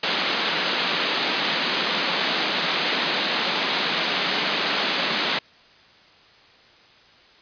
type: band-pass noise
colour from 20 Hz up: white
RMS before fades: -24 dBFS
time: 0.03-5.39 s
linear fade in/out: 5 ms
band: 160 to 4500 Hz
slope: 48 dB/octave
effects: white hiss -52 dBFS RMS until 7.41 s + resampled to 11025 Hz